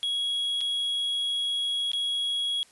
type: tone with dropouts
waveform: triangle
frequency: 3322 Hz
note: G#7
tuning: in tune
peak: -24 dBFS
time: 0.03-2.63 s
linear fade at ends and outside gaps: 0 ms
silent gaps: 0.607-0.612 / 1.917-1.933 s
effects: white hiss -57 dBFS RMS until 2.71 s + resampled to 24000 Hz